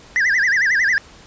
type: tone with vibrato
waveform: triangle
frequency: 1800 Hz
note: A6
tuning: 39 cents sharp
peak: -12 dBFS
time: 0.16-0.98 s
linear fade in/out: 0 ms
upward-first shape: sine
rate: 11 Hz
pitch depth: 220 cents each way
effects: pink hiss -44 dBFS RMS until 1.26 s + resampled to 16000 Hz